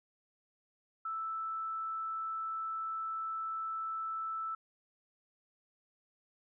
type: tone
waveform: sine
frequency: 1318.5 Hz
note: E6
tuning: in tune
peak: -35 dBFS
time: 1.05-4.55 s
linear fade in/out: 5 ms
effects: none